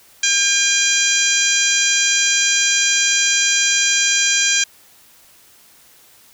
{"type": "harmonic tone with a mistuned harmonic", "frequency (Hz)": 803, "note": "G5", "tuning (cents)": 41, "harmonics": [2, 3, 4, 5, 6, 7, 8, 9], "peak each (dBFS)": [-22, -21, -21, -25, -25, -21, -22, -21], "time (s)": [0.23, 4.64], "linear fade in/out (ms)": 5, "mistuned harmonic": 7, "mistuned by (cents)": 45, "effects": ["white hiss -49 dBFS RMS until 6.33 s"]}